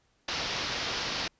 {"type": "low-pass noise", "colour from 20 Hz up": "white", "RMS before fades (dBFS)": -33, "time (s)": [0.28, 1.28], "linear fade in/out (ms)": 5, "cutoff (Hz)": 5500, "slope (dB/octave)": 48, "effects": ["pink hiss -70 dBFS RMS until 1.39 s", "resampled to 16000 Hz"]}